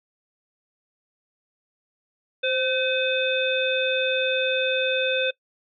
harmonic tone with a mistuned harmonic, 510 Hz, C5, 44 cents flat, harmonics 1 / 3 / 5 / 7, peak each -24 / -29 / -27 / -28 dBFS, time 2.43-5.31 s, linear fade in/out 10 ms, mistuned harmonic 1, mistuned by +39 cents, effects noise-tail reverb RT60 0.1 s tail -22 dB re dry

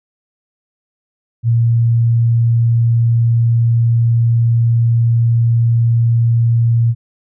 sine tone, 116.54 Hz, A#2, in tune, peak -9 dBFS, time 1.43-6.95 s, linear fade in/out 50 ms, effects none

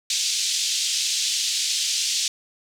white band-pass noise, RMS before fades -24 dBFS, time 0.1-2.28 s, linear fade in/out 2 ms, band 3000 to 6900 Hz, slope 24 dB/octave, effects none

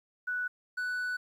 sine / triangle tone pair in turn, 1480 / 1486 Hz, F#6 / F#6, 0 / +7 cents, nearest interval unison, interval 7 cents, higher second, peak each -30 / -29 dBFS, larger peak second, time 0.27-0.48 / 0.77-1.17 s, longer second, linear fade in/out 10 ms, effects 11-bit

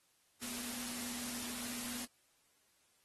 sine tone in noise, 242.8 Hz, B3, 29 cents flat, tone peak -48 dBFS, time 0.41-2.06 s, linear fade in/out 20 ms, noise white, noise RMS -43 dBFS, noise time 0.41-2.06 s, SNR -8 dB, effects white hiss -73 dBFS RMS until 3.04 s + AAC 32 kbps

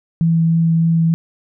sine tone with vibrato, 164.81 Hz, E3, in tune, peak -11 dBFS, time 0.21-1.14 s, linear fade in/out 0 ms, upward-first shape triangle, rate 3.3 Hz, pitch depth 9 cents each way, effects none

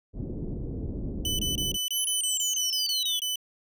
pink low-pass noise, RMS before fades -33 dBFS, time 0.13-1.78 s, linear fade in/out 50 ms, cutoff 400 Hz, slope 24 dB/octave
sawtooth tone bursts, 3000 Hz, F#7, 23 cents sharp, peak -24 dBFS, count 13, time 1.25-3.358 s, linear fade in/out 2 ms, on 140 ms, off 24 ms
sine exponential sweep, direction down, 11860 to 3262 Hz, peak -28 dBFS, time 1.92-3.21 s, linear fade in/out 50 ms
effects none

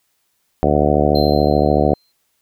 harmonic tone, 73.7 Hz, D2, 7 cents sharp, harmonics 1 / 2 / 3 / 4 / 5 / 6 / 7 / 8 / 9 / 10, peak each -21 / -21 / -21 / -21 / -21 / -21 / -21 / -21 / -21 / -21 dBFS, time 0.63-1.94 s, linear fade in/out 0 ms
triangle tone with exponential decay, 4134 Hz, C8, 22 cents flat, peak -21 dBFS, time 1.15-2.12 s, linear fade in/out 5 ms, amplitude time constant 210 ms
effects white hiss -66 dBFS RMS until 2.41 s

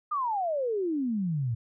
sine exponential sweep, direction down, 1244 to 110.1 Hz, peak -26 dBFS, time 0.11-1.55 s, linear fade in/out 10 ms, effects none

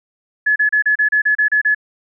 sine tone bursts, 1707 Hz, G#6, 47 cents sharp, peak -11 dBFS, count 10, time 0.46-1.748 s, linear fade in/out 10 ms, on 100 ms, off 32 ms, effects none

